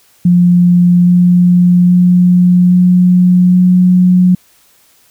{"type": "tone with pitch steps", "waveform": "sine", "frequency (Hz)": [176.4, 177.63, 178.86, 180.11, 181.36], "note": ["F3", "F3", "F3", "F#3", "F#3"], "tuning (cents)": [18, 30, 42, -46, -34], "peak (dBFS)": -4, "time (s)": [0.25, 4.35], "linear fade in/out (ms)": 5, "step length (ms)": 820, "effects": ["white hiss -49 dBFS RMS until 5.1 s"]}